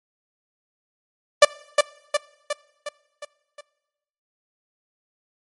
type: tone with echo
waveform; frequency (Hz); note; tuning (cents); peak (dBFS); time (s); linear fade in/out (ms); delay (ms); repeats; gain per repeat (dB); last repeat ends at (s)
sawtooth; 587.3; D5; 0; -3; 1.42-1.45; 5; 360; 6; -5; 3.61
effects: noise-tail reverb RT60 1.0 s tail -22 dB re dry + MP3 48 kbps